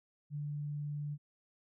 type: tone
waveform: sine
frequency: 146.83 Hz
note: D3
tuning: in tune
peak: -36 dBFS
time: 0.3-1.18 s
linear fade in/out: 50 ms
effects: none